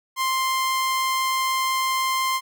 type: tone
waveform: sawtooth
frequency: 1049 Hz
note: C6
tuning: 4 cents sharp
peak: -17 dBFS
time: 0.16-2.41 s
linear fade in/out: 50 ms
effects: none